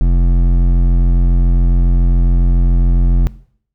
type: tone with hard clipping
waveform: triangle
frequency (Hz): 43.61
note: F1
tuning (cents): -2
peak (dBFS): -10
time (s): 0.01-3.27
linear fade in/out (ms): 0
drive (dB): 15
effects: noise-tail reverb RT60 0.6 s tail -20 dB re dry